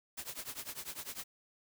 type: noise with tremolo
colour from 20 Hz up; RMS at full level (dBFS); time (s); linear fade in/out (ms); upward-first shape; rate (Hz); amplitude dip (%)
white; -40; 0.17-1.24; 10; triangle; 10; 95
effects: none